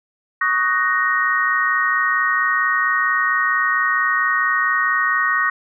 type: chord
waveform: sine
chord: D# minor seventh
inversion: third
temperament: just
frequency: 1120.1 / 1244.5 / 1493.4 / 1866.8 Hz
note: C#6 / D#6 / F#6 / A#6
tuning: +18 / 0 / +16 / +2 cents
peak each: -22 / -23 / -23 / -18 dBFS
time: 0.41-5.5 s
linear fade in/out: 5 ms
effects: none